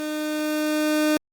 30% pulse tone with level ramp, 304.9 Hz, D#4, 35 cents flat, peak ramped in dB -24 to -15 dBFS, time 0-1.17 s, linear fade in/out 0 ms, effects Opus 32 kbps

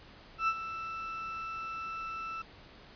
35% pulse tone with ADSR envelope, 1325 Hz, E6, 9 cents sharp, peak -23 dBFS, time 0.38-2.42 s, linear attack 98 ms, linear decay 56 ms, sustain -12 dB, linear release 4 ms, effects pink hiss -54 dBFS RMS until 2.95 s + resampled to 11025 Hz

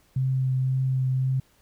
sine tone with vibrato, 130.81 Hz, C3, in tune, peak -21 dBFS, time 0.16-1.4 s, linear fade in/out 5 ms, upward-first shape triangle, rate 1.9 Hz, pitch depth 14 cents each way, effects pink hiss -62 dBFS RMS until 1.61 s

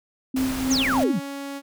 sine tone with tremolo, 261.6 Hz, C4, in tune, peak -19 dBFS, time 0.34-1.15 s, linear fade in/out 5 ms, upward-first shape triangle, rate 3.3 Hz, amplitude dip 70%
pink noise, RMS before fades -32 dBFS, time 0.36-1.04 s, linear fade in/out 5 ms
sawtooth tone with pitch glide, 273.1 to 278.8 Hz, C#4 to C#4, -26 to +10 cents, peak -27 dBFS, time 0.66-1.62 s, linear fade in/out 50 ms, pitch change +36 cents, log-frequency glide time 0.89-1.15 s
sine exponential sweep, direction down, 7459 to 146.83 Hz, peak -21 dBFS, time 0.7-1.2 s, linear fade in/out 20 ms
effects none

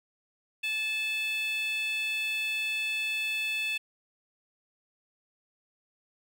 15% pulse tone with high-pass filter, 871 Hz, A5, 18 cents flat, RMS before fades -31 dBFS, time 0.63-3.78 s, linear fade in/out 10 ms, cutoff 2800 Hz, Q 8.5, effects none

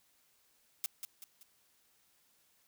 blue noise with echo, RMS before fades -35 dBFS, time 0.84-0.86 s, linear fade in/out 0 ms, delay 190 ms, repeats 3, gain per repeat -7 dB, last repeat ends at 1.43 s, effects white hiss -71 dBFS RMS until 2.67 s

